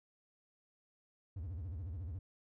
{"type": "tone with vibrato", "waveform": "triangle", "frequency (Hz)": 85.2, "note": "F2", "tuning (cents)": -42, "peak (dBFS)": -38, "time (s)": [1.36, 2.19], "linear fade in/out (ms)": 5, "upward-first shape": "sine", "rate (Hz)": 14, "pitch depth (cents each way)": 290, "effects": []}